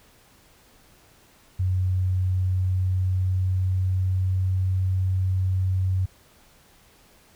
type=tone with pitch glide; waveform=sine; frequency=92.5 to 93.52 Hz; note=F#2 to F#2; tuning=0 to +19 cents; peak=-20 dBFS; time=1.59-6.06 s; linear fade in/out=10 ms; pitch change=+19 cents; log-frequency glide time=2.22-4.7 s; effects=pink hiss -56 dBFS RMS until 7.35 s